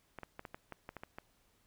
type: clicks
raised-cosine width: 0.5 ms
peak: -29 dBFS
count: 10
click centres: 0.187 / 0.233 / 0.394 / 0.452 / 0.545 / 0.723 / 0.891 / 0.967 / 1.035 / 1.185 s
effects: pink hiss -72 dBFS RMS until 1.66 s